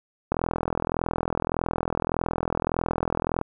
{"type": "click train", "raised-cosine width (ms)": 1, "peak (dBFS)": -10, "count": 130, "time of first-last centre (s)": [0.32, 3.414], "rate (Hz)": 41.7, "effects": []}